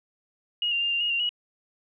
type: tone with pitch steps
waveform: sine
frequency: 2880 / 2783 / 2805 / 2783 / 2868 / 2772 / 2910 Hz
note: F#7 / F7 / F7 / F7 / F7 / F7 / F#7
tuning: -47 / -7 / +7 / -7 / +45 / -14 / -29 cents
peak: -23 dBFS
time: 0.62-1.292 s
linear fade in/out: 2 ms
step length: 96 ms
effects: none